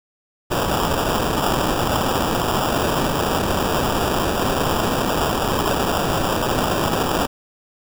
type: noise with sample-and-hold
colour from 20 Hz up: blue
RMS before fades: -20 dBFS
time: 0.5-7.27 s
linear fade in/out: 20 ms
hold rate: 2100 Hz
effects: none